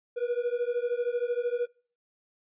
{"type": "beating tone pair", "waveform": "triangle", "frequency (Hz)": [477, 490], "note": ["A#4", "B4"], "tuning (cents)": [40, -14], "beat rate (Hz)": 13, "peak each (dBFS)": -28, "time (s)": [0.16, 1.67], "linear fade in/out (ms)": 20, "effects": ["noise-tail reverb RT60 0.4 s tail -24 dB re dry", "resampled to 8000 Hz"]}